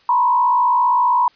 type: tone with frequency modulation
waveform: sine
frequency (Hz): 980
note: B5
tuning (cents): -14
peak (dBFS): -12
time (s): 0.09-1.28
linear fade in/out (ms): 2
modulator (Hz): 57.6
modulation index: 0.82
effects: white hiss -54 dBFS RMS until 1.35 s + resampled to 11025 Hz